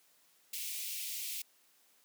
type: high-pass noise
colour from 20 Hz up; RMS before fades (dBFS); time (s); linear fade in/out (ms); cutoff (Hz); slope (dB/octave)
white; -40; 0.53-1.42; 5; 2200; 48
effects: white hiss -68 dBFS RMS until 2.04 s + high-pass 200 Hz 12 dB/octave